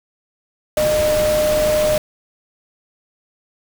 sine tone in noise, 609 Hz, D#5, 37 cents flat, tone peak -14 dBFS, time 0.77-1.98 s, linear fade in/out 2 ms, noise pink, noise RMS -24 dBFS, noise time 0.77-1.98 s, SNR +7 dB, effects none

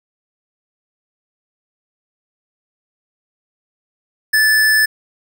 square tone, 1744 Hz, A6, 16 cents flat, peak -11 dBFS, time 4.33-4.86 s, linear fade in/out 10 ms, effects none

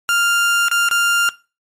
30% pulse tone with dropouts, 1396.9 Hz, F6, in tune, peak -11 dBFS, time 0.09-1.29 s, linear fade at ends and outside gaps 0 ms, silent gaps 0.684-0.714 / 0.888-0.912 s, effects noise-tail reverb RT60 0.3 s tail -19 dB re dry + MP3 64 kbps

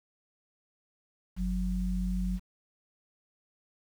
sine tone pair together, 48.2 / 182.7 Hz, G1 / F#3, -28 / -22 cents, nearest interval octave + major seventh, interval 2306 cents, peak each -30 / -31 dBFS, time 1.36-2.4 s, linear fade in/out 50 ms, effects 9-bit

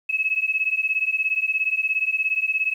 sine beating tone pair, 2569 / 2586 Hz, E7 / E7, -45 / -34 cents, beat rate 17 Hz, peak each -23 dBFS, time 0.09-2.74 s, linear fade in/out 10 ms, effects 9-bit

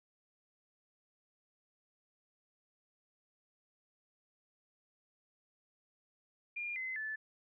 sine tone with pitch steps, 2410 / 2050 / 1744 Hz, D7 / C7 / A6, +44 / -36 / -16 cents, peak -37 dBFS, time 6.56-7.16 s, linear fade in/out 10 ms, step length 200 ms, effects none

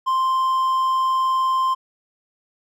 triangle tone, 1046.5 Hz, C6, in tune, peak -15 dBFS, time 0.06-1.75 s, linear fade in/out 20 ms, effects none

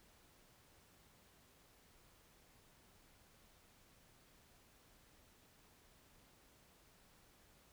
silence, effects pink hiss -68 dBFS RMS until 7.72 s

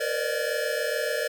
square tone cluster, 467.6 / 510 / 587 / 614 / 1708 Hz, A#4 / C5 / D5 / D#5 / G#6, +5 / -44 / -1 / -23 / +48 cents, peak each -32 / -34 / -32 / -34 / -33 dBFS, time 0-1.28 s, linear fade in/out 10 ms, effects none

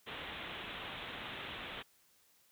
white low-pass noise, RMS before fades -45 dBFS, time 0.06-1.83 s, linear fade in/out 20 ms, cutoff 3700 Hz, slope 96 dB/octave, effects white hiss -69 dBFS RMS until 2.51 s

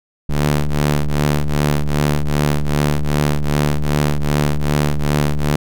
sawtooth ring-modulated tone, 73.42 Hz, D2, in tune, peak -7 dBFS, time 0.29-5.56 s, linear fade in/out 5 ms, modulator 74.7 Hz, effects none

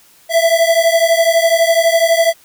square beating tone pair, 659.3 / 671.3 Hz, E5 / E5, 0 / +31 cents, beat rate 12 Hz, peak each -13 / -14 dBFS, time 0.29-2.34 s, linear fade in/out 50 ms, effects white hiss -48 dBFS RMS until 2.44 s

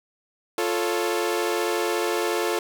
sawtooth chord, F augmented, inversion none, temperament equal, 349.2 / 440 / 554.4 Hz, F4 / A4 / C#5, 0 / 0 / 0 cents, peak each -22 / -22 / -27 dBFS, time 0.58-2.59 s, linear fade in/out 2 ms, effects none

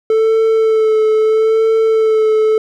triangle tone with vibrato, 440 Hz, A4, in tune, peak -7 dBFS, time 0.1-2.58 s, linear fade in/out 2 ms, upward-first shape sine, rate 0.77 Hz, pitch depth 22 cents each way, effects none

